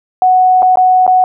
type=tone with dropouts; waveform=sine; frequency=740 Hz; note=F#5; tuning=in tune; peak=-5 dBFS; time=0.22-1.24 s; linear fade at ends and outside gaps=1 ms; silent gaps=0.622-0.628 / 0.757-0.772 / 1.066-1.077 s; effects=none